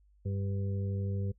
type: harmonic tone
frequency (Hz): 98.6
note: G2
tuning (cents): +11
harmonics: 1 / 2 / 4 / 5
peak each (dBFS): -31 / -40 / -45 / -46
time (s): 0.25-1.32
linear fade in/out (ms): 10
effects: noise-tail reverb RT60 0.1 s tail -21 dB re dry + added 50 Hz sine -61 dBFS peak until 1.38 s